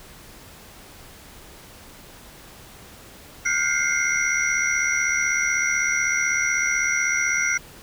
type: tone cluster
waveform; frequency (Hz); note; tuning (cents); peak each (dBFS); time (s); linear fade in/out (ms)
sine; 1421 / 1555 / 2080 / 2156 / 5830; F6 / G6 / C7 / C#7 / F#8; +30 / -14 / -11 / -49 / -26; -26 / -30 / -25 / -25 / -26; 3.45-7.58; 10
effects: pink hiss -45 dBFS RMS until 7.82 s

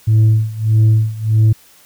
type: tone with tremolo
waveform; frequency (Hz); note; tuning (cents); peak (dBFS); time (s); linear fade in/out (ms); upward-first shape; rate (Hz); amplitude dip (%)
sine; 109.6; A2; -6; -4; 0.07-1.53; 10; sine; 1.6; 90
effects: tanh soft clip ceiling -6 dBFS + white hiss -47 dBFS RMS until 1.85 s

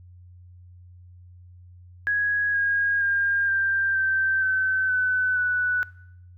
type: tone with pitch steps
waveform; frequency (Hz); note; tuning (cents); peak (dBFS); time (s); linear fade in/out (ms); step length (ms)
sine; 1661.2 / 1634.5 / 1608.3 / 1582.5 / 1557.1 / 1532.2 / 1507.6 / 1483.4; G#6 / G#6 / G6 / G6 / G6 / G6 / F#6 / F#6; 0 / -28 / +44 / +16 / -12 / -40 / +32 / +4; -20; 2.07-5.83; 0; 470
effects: noise-tail reverb RT60 0.8 s tail -21 dB re dry + added 89 Hz sine -45 dBFS peak until 6.37 s

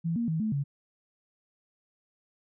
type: tone with pitch steps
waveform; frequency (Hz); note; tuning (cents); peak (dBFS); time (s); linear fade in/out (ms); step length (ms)
sine; 166 / 234.1 / 160.2 / 217.4 / 141; E3 / A#3 / E3 / A3 / C#3; +12 / +8 / -49 / -21 / +30; -26; 0.04-0.64; 20; 120
effects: none

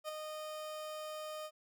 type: tone with ADSR envelope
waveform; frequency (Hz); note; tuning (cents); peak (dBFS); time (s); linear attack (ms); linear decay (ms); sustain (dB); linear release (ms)
30% pulse; 616; D#5; -17; -34; 0.04-1.51; 46; 9; -5; 57
effects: none

